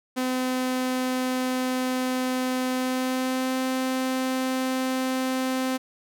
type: tone with pitch glide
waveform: sawtooth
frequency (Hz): 255.6 to 259.5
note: C4 to C4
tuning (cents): -40 to -14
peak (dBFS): -20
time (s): 0.16-5.78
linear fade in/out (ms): 20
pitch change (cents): +26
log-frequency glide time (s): 2.73-3.59
effects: none